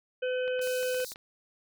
harmonic tone, 506 Hz, B4, 42 cents sharp, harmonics 1 / 3 / 5 / 6, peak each -28 / -38 / -42 / -44 dBFS, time 0.22-1.05 s, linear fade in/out 10 ms
clicks, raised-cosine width 0.3 ms, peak -29 dBFS, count 9, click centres 0.479 / 0.593 / 0.673 / 0.83 / 0.945 / 1.002 / 1.047 / 1.119 / 1.159 s
pink high-pass noise, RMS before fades -42 dBFS, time 0.61-1.14 s, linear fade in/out 10 ms, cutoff 3800 Hz, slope 96 dB/octave
effects none

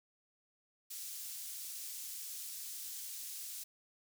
pink high-pass noise, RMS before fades -45 dBFS, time 0.9-3.64 s, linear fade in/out 10 ms, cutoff 6400 Hz, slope 12 dB/octave, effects none

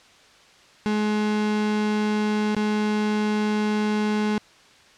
35% pulse tone with dropouts, 211.6 Hz, G#3, 33 cents sharp, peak -19 dBFS, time 0.86-4.38 s, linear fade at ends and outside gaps 0 ms, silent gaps 2.548-2.566 s, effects white hiss -52 dBFS RMS until 4.97 s + low-pass 5000 Hz 12 dB/octave

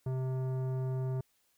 triangle tone with tanh clipping, 130.1 Hz, C3, 9 cents flat, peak -33 dBFS, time 0.06-1.21 s, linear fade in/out 5 ms, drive 18 dB, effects white hiss -73 dBFS RMS until 1.57 s

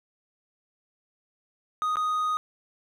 triangle tone with dropouts, 1244.5 Hz, D#6, in tune, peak -22 dBFS, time 1.82-2.37 s, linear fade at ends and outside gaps 0 ms, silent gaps 1.957-1.969 s, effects none

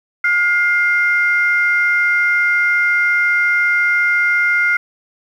sine tone pair together, 1425.6 / 2100 Hz, F6 / C7, +35 / +6 cents, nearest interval perfect fifth, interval 671 cents, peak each -14 dBFS, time 0.24-4.77 s, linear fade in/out 5 ms, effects tanh soft clip ceiling -4 dBFS + 8-bit

